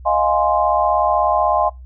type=chord; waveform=sine; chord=F minor seventh; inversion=third; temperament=equal; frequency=622.3 / 698.5 / 830.6 / 1046.5 Hz; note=Eb5 / F5 / Ab5 / C6; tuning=0 / 0 / 0 / 0 cents; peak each=-19 dBFS; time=0.05-1.7 s; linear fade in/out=20 ms; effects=noise-tail reverb RT60 0.2 s tail -22 dB re dry + added 63 Hz sine -34 dBFS peak until 1.85 s